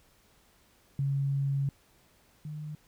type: tone pair in turn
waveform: sine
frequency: 138.59 / 151.5 Hz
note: C#3 / D#3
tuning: 0 / -46 cents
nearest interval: major second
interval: 154 cents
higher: second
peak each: -26 / -36 dBFS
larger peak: first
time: 0.99-1.69 / 2.45-2.75 s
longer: first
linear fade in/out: 2 ms
effects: pink hiss -64 dBFS RMS until 2.87 s